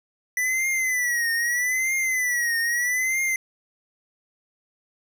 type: tone with vibrato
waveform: square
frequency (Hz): 1975.5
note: B6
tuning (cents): 0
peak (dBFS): -22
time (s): 0.37-3.36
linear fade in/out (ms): 2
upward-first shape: triangle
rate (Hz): 0.79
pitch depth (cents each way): 130
effects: none